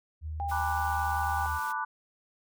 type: tone with pitch glide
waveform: sine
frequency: 77.78 to 76.66 Hz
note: D#2 to D#2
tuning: 0 to -25 cents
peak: -33 dBFS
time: 0.21-1.6 s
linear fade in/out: 50 ms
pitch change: -25 cents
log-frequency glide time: 1.4-1.46 s
type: tone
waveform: sine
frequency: 801 Hz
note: G5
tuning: 37 cents sharp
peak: -31 dBFS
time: 0.4-1.46 s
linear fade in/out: 0 ms
type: noise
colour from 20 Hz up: white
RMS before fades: -47 dBFS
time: 0.48-1.73 s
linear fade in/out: 20 ms
type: chord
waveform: sine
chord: B minor seventh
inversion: third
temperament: equal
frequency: 880 / 987.8 / 1174.7 / 1480 Hz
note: A5 / B5 / D6 / F#6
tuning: 0 / 0 / 0 / 0 cents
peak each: -35 dBFS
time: 0.51-1.85 s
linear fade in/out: 10 ms
effects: none